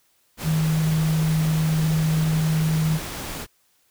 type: tone in noise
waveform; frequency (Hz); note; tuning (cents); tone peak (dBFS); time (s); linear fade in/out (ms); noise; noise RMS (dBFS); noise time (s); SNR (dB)
sine; 157.9; D#3; +26; -18; 0.43-3; 50; pink; -32; 0.37-3.47; +11
effects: white hiss -64 dBFS RMS until 3.9 s